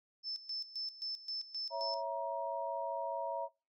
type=tone with tremolo; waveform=sine; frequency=5274 Hz; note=E8; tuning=in tune; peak=-37 dBFS; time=0.23-2.03 s; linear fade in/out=50 ms; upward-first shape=square; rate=3.8 Hz; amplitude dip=80%
type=chord; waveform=sine; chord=A# diminished; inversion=first; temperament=equal with one note detuned; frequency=554.4 / 659.3 / 945.9 Hz; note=C#5 / E5 / A#5; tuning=0 / 0 / +25 cents; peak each=-41 / -39 / -38 dBFS; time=1.7-3.49 s; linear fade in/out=50 ms
effects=noise-tail reverb RT60 0.3 s tail -24 dB re dry